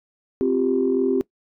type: chord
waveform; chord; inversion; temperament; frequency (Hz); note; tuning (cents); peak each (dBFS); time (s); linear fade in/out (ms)
sine; C suspended fourth; none; equal; 261.6 / 349.2 / 392; C4 / F4 / G4; 0 / 0 / 0; -21 / -24 / -20; 0.41-1.21; 0
effects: noise-tail reverb RT60 0.1 s tail -21 dB re dry + tanh soft clip ceiling -9 dBFS